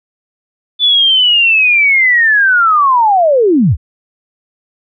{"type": "linear sweep", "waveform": "sine", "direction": "down", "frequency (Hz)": [3500, 51], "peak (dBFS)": -6, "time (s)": [0.79, 3.77], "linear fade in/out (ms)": 50, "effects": []}